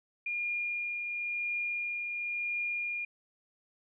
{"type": "tone with tremolo", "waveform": "sine", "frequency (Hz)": 2418, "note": "D7", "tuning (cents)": 50, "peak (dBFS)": -30, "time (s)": [0.26, 3.05], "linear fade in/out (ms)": 5, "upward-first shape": "triangle", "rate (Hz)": 0.96, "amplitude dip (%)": 35, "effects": []}